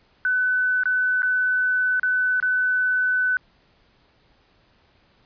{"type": "tone with dropouts", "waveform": "sine", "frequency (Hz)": 1503, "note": "F#6", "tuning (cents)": 27, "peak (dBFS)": -18, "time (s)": [0.25, 3.37], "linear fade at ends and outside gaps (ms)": 1, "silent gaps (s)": [[0.835, 0.856], [1.221, 1.23], [1.997, 2.031], [2.401, 2.426]], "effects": ["pink hiss -60 dBFS RMS until 5.25 s", "resampled to 11025 Hz"]}